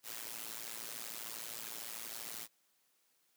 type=noise with amplitude modulation; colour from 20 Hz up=white; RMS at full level=-41 dBFS; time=0.03-2.48 s; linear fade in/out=50 ms; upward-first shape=sine; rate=113 Hz; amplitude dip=90%; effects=white hiss -75 dBFS RMS until 3.36 s + high-pass 150 Hz 12 dB/octave